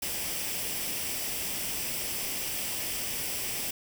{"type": "noise with comb filter", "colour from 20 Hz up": "white", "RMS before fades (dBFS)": -33, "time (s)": [0.02, 3.71], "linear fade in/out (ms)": 5, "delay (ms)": 0.37, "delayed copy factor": 0.5, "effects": []}